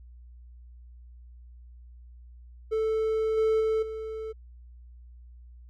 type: tone with level steps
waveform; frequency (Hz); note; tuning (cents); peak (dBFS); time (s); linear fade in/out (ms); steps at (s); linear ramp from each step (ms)
triangle; 440; A4; 0; -22 / -19 / -21 / -31; 2.71-4.33; 20; 3.37 / 3.6 / 3.82; 10
effects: added 60 Hz sine -46 dBFS peak until 5.69 s